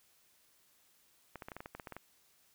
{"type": "clicks", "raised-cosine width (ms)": 0.5, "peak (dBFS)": -29, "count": 12, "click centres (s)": [1.357, 1.422, 1.485, 1.518, 1.566, 1.605, 1.659, 1.75, 1.798, 1.872, 1.923, 1.966], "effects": ["white hiss -69 dBFS RMS until 2.54 s"]}